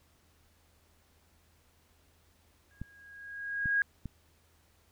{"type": "tone with exponential growth", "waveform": "sine", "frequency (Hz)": 1639, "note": "G#6", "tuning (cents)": -23, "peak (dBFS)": -23, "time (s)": [2.71, 3.82], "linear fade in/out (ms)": 1, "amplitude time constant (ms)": 240}
{"type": "clicks", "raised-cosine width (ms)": 5, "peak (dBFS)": -26, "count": 3, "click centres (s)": [2.816, 3.658, 4.057]}
{"effects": ["added 81 Hz sine -68 dBFS peak until 4.91 s", "pink hiss -68 dBFS RMS until 4.91 s"]}